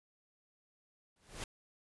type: noise with exponential growth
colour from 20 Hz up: pink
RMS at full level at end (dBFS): -38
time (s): 1.16-1.44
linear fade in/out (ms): 2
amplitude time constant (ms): 60
effects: resampled to 24000 Hz